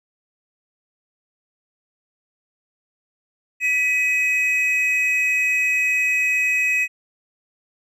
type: tone pair together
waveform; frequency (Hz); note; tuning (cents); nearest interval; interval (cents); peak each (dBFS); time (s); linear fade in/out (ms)
triangle; 1975.5 / 2533; B6 / D#7; 0 / +30; major third; 430; -23 / -16; 3.6-6.88; 50
effects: none